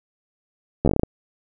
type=slowing click train; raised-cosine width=2 ms; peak=-5 dBFS; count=9; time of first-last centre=0.85-1.034 s; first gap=12 ms; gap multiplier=1.18; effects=none